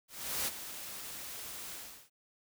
white noise with ADSR envelope, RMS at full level -33 dBFS, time 0.08-2.1 s, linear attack 390 ms, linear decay 31 ms, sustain -11 dB, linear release 370 ms, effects none

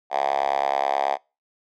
5% pulse tone with high-pass filter, 69.3 Hz, C#2, in tune, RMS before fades -23 dBFS, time 0.1-1.18 s, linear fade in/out 50 ms, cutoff 740 Hz, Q 5, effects noise-tail reverb RT60 0.3 s tail -26 dB re dry + low-pass 4000 Hz 12 dB/octave

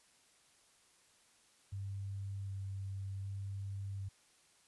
sine tone with vibrato, 98 Hz, G2, in tune, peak -39 dBFS, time 1.72-4.09 s, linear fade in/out 10 ms, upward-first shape square, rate 0.66 Hz, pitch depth 10 cents each way, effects white hiss -68 dBFS RMS until 4.67 s + resampled to 24000 Hz

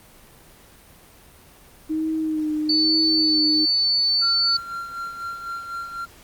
sine tone with vibrato, 311.3 Hz, D#4, 1 cent sharp, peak -21 dBFS, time 1.89-3.66 s, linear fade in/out 20 ms, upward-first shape sine, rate 1.1 Hz, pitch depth 34 cents each way
sine tone, 4498 Hz, C#8, 24 cents sharp, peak -17 dBFS, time 2.69-4.57 s, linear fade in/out 5 ms
triangle tone with tremolo, 1377 Hz, F6, 25 cents flat, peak -25 dBFS, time 4.21-6.06 s, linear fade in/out 20 ms, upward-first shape sine, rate 4 Hz, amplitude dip 55%
effects pink hiss -49 dBFS RMS until 6.23 s + Opus 24 kbps

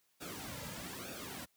pink noise with flanger, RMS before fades -45 dBFS, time 0.2-1.46 s, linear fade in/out 20 ms, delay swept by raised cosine 0.97 to 2.77 ms, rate 1.1 Hz, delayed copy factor -0.8, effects white hiss -75 dBFS RMS until 1.56 s + high-pass 60 Hz 12 dB/octave

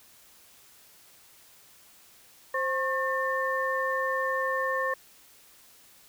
sine tone cluster, 525 / 1085 / 1797 Hz, C5 / C#6 / A6, +6 / -37 / +36 cents, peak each -30 dBFS, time 2.54-4.94 s, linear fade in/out 5 ms, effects white hiss -56 dBFS RMS until 6.08 s

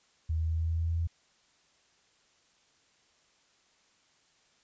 sine tone with pitch steps, 80 / 80.51 / 81.02 / 81.54 / 82.06 / 82.58 / 83.11 / 83.64 Hz, D#2 / E2 / E2 / E2 / E2 / E2 / E2 / E2, +49 / -40 / -29 / -18 / -7 / +4 / +15 / +26 cents, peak -27 dBFS, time 0.29-1.074 s, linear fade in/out 10 ms, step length 98 ms, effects white hiss -67 dBFS RMS until 4.63 s + resampled to 16000 Hz

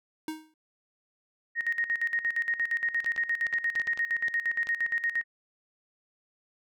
square tone with exponential decay, 313.4 Hz, D#4, 13 cents sharp, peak -30 dBFS, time 0.28-0.54 s, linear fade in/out 2 ms, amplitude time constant 55 ms
sine tone with tremolo, 1864.7 Hz, A#6, in tune, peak -24 dBFS, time 1.55-5.24 s, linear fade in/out 50 ms, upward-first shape square, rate 8.6 Hz, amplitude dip 75%
clicks, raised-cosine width 0.2 ms, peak -23 dBFS, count 10, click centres 3.045 / 3.163 / 3.467 / 3.538 / 3.754 / 3.798 / 3.872 / 3.975 / 4.283 / 4.671 s
effects none

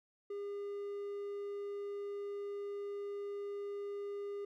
triangle tone, 405 Hz, G#4, 43 cents flat, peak -37 dBFS, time 0.3-4.45 s, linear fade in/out 5 ms, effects none

